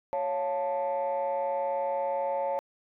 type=chord; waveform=sine; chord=Db augmented; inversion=none; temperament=equal; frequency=554.4 / 698.5 / 880 Hz; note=Db5 / F5 / A5; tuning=0 / 0 / 0 cents; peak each=-28 / -34 / -30 dBFS; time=0.13-2.59 s; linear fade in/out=0 ms; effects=tanh soft clip ceiling -22 dBFS